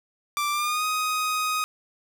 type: tone with pitch glide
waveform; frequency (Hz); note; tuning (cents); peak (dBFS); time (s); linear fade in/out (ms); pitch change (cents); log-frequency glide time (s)
sawtooth; 1174.7 to 1251.8; D6 to D#6; 0 to +10; -20; 0.37-1.64; 0; +110; 0.51-0.85
effects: none